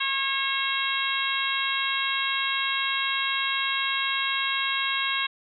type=harmonic tone; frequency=544 Hz; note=C#5; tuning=33 cents flat; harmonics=2 / 3 / 4 / 5 / 6 / 7; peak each=-31 / -31 / -31 / -31 / -31 / -31 dBFS; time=0-5.27 s; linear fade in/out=10 ms; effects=none